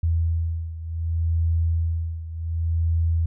sine beating tone pair, 82.41 / 83.08 Hz, E2 / E2, 0 / +14 cents, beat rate 0.67 Hz, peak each -22 / -26 dBFS, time 0.03-3.26 s, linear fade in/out 5 ms, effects none

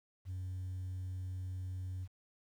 sine tone, 92.5 Hz, F#2, in tune, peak -36 dBFS, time 0.25-2.08 s, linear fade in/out 50 ms, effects tanh soft clip ceiling -37 dBFS + 11-bit

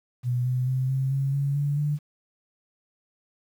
sine tone with pitch steps, 123.47 / 126.65 / 129.91 / 133.25 / 136.68 / 140.2 / 143.81 / 147.51 Hz, B2 / B2 / C3 / C3 / C#3 / C#3 / D3 / D3, 0 / +44 / -12 / +32 / -24 / +20 / -36 / +8 cents, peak -22 dBFS, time 0.23-1.99 s, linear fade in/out 50 ms, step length 220 ms, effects 9-bit

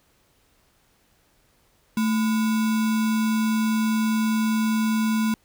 sine tone with sample-and-hold, 220 Hz, A3, in tune, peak -19 dBFS, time 1.97-5.34 s, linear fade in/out 2 ms, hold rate 1225 Hz, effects pink hiss -63 dBFS RMS until 5.44 s

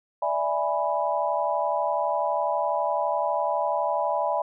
sine chord, E dominant seventh, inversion third, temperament equal, 587.3 / 659.3 / 830.6 / 987.8 Hz, D5 / E5 / G#5 / B5, 0 / 0 / 0 / 0 cents, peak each -28 dBFS, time 0.22-4.42 s, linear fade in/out 5 ms, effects none

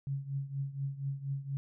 sine tone with tremolo, 138.1 Hz, C#3, 6 cents flat, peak -30 dBFS, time 0.07-1.57 s, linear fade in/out 0 ms, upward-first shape triangle, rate 4.2 Hz, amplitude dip 85%, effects none

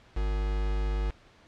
triangle tone with quantisation, 50.9 Hz, G#1, 34 cents flat, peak -24 dBFS, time 0.16-1.11 s, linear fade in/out 10 ms, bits 6, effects pink hiss -57 dBFS RMS until 1.47 s + low-pass 4000 Hz 12 dB/octave

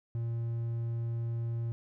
triangle tone, 116.3 Hz, A#2, 4 cents flat, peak -29 dBFS, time 0.15-1.72 s, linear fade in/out 0 ms, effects none

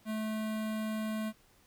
square tone with notch filter, 217.3 Hz, A3, 21 cents flat, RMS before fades -35 dBFS, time 0.05-1.33 s, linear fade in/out 50 ms, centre 5600 Hz, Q 1.7, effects pink hiss -65 dBFS RMS until 1.66 s

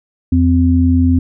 sine tone pair together, 85.9 / 257.4 Hz, F2 / C4, -28 / -28 cents, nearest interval octave + perfect fifth, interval 1900 cents, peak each -11 dBFS, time 0.32-1.19 s, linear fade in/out 5 ms, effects none

